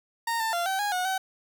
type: tone with pitch steps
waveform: 30% pulse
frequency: 924 / 893 / 691 / 768 / 823 / 730 / 761 Hz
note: A#5 / A5 / F5 / G5 / G#5 / F#5 / F#5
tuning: -16 / +25 / -19 / -36 / -16 / -24 / +48 cents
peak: -23 dBFS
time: 0.27-1.18 s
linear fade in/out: 5 ms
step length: 130 ms
effects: none